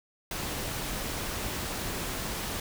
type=noise; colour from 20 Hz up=pink; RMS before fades=-34 dBFS; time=0.31-2.6 s; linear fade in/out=2 ms; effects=none